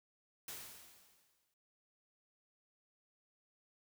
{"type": "noise with exponential decay", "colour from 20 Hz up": "white", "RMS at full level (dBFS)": -45, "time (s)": [0.48, 1.54], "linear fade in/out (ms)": 2, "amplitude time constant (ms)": 230, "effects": []}